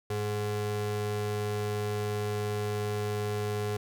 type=ring-modulated tone; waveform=square; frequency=156.7 Hz; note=D#3; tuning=13 cents sharp; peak=-27 dBFS; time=0.1-3.77 s; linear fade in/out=5 ms; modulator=262 Hz; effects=none